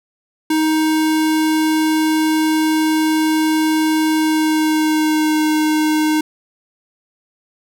square tone with pitch glide, 313.5 to 308.8 Hz, D#4 to D#4, +13 to -13 cents, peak -14 dBFS, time 0.5-6.21 s, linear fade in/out 5 ms, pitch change -26 cents, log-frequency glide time 4.13-5.44 s, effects none

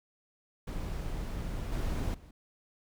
brown noise with level steps, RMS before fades -36 / -32 / -51 dBFS, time 0.67-2.31 s, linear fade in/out 5 ms, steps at 1.72 / 2.14 s, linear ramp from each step 5 ms, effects none

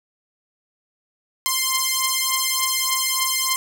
5% pulse beating tone pair, 1046.5 / 1049.9 Hz, C6 / C6, 0 / +6 cents, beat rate 3.4 Hz, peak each -10 dBFS, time 1.46-3.56 s, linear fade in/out 0 ms, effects none

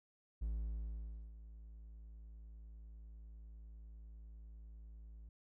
triangle tone with ADSR envelope, 55 Hz, A1, in tune, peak -34 dBFS, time 0.41-5.29 s, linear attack 14 ms, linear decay 900 ms, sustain -15 dB, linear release 4 ms, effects none

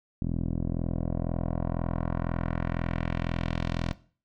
10% pulse tone with low-pass filter sweep, 42 Hz, E1, 33 cents sharp, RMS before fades -30 dBFS, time 0.22-3.93 s, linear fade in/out 0 ms, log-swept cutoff 280 to 4700 Hz, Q 1.2, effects noise-tail reverb RT60 0.4 s tail -17 dB re dry

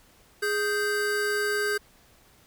square tone pair together, 415.3 / 1568 Hz, G#4 / G6, 0 / 0 cents, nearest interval octave + major seventh, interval 2300 cents, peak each -28 dBFS, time 0.42-1.78 s, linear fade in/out 10 ms, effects pink hiss -58 dBFS RMS until 2.46 s

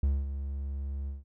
triangle tone with ADSR envelope, 69.3 Hz, C#2, in tune, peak -20 dBFS, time 0.03-1.24 s, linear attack 4 ms, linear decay 220 ms, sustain -10 dB, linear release 160 ms, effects none

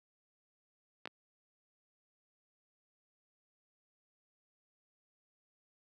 clicks, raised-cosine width 0.3 ms, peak -25 dBFS, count 2, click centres 1.056 / 1.074 s, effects high-pass 200 Hz 12 dB/octave

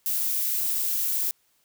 violet noise, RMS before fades -26 dBFS, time 0.06-1.31 s, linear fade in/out 0 ms, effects white hiss -67 dBFS RMS until 1.64 s

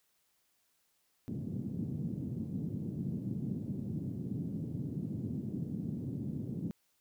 white band-pass noise, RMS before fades -38 dBFS, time 1.28-6.71 s, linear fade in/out 0 ms, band 110 to 240 Hz, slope 24 dB/octave, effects white hiss -75 dBFS RMS until 7 s

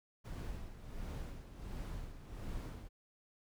brown noise with tremolo, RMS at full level -42 dBFS, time 0.24-2.89 s, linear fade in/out 20 ms, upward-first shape sine, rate 1.4 Hz, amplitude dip 65%, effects none

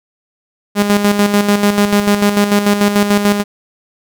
sawtooth tone with tremolo, 204.4 Hz, G#3, 27 cents flat, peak -4 dBFS, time 0.75-3.44 s, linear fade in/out 50 ms, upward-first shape square, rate 6.8 Hz, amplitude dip 55%, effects none

